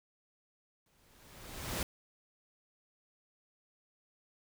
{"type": "noise with exponential growth", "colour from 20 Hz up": "pink", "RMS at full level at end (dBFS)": -34, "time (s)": [0.86, 1.83], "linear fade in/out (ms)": 2, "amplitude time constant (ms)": 210, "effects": []}